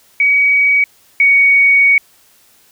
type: tone pair in turn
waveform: sine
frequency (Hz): 2263 / 2238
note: C#7 / C#7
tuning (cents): +35 / +16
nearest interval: unison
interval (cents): 19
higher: first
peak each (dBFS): -8 / -6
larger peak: second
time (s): 0.2-0.84 / 1.2-1.98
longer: second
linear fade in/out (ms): 2
effects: white hiss -50 dBFS RMS until 2.71 s